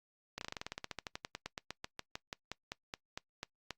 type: slowing click train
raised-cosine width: 0.2 ms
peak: -22 dBFS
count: 30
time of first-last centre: 0.38-3.707 s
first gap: 32 ms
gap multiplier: 1.08
effects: noise-tail reverb RT60 0.1 s tail -23 dB re dry + Opus 48 kbps